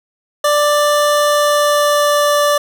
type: tone with pitch glide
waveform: 25% pulse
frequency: 589 to 584.6 Hz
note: D5 to D5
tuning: +5 to -8 cents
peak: -7 dBFS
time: 0.44-2.58 s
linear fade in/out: 5 ms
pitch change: -13 cents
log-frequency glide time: 1.25-2.44 s
effects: none